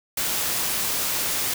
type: noise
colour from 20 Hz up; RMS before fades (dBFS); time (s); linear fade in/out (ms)
white; -25; 0.17-1.54; 5
effects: none